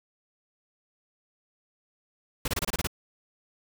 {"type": "noise bursts", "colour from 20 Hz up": "pink", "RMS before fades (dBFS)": -28, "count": 8, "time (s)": [2.45, 2.872], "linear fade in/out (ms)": 5, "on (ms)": 30, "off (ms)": 26, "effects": []}